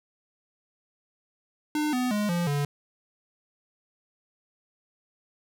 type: tone with pitch steps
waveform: square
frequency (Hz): 301.6 / 250.7 / 208.4 / 173.22 / 143.99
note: D4 / B3 / G#3 / F3 / D3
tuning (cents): +46 / +26 / +6 / -14 / -34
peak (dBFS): -25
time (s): 1.75-2.65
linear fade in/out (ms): 2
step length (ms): 180
effects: none